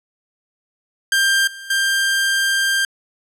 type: tone with level steps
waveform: sawtooth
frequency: 1588 Hz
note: G6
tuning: 22 cents sharp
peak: -10 / -29 / -12 dBFS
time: 1.12-2.85 s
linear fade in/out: 2 ms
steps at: 1.47 / 1.7 s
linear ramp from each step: 5 ms
effects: low-pass 12000 Hz 12 dB/octave